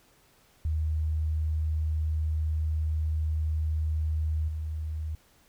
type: tone with level steps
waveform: sine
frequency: 78 Hz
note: D#2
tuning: 5 cents sharp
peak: -25 / -30 dBFS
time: 0.65-5.15 s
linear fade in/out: 0 ms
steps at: 4.48 s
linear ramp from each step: 5 ms
effects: pink hiss -62 dBFS RMS until 5.48 s